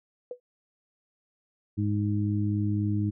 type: tone with exponential decay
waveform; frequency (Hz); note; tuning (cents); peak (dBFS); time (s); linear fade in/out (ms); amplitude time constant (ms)
sine; 493.9; B4; 0; -29; 0.31-0.4; 2; 18
type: harmonic tone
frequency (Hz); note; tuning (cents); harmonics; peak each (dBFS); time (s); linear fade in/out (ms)
103.83; G#2; 0; 1 / 2 / 3; -26 / -30 / -31; 1.77-3.11; 20
effects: none